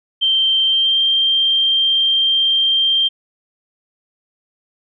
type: tone with pitch glide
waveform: sine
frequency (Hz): 3136 to 3169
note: G7 to G7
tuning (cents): 0 to +18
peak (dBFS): -12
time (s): 0.21-3.09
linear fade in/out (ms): 20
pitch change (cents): +18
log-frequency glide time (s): 0.65-0.99
effects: none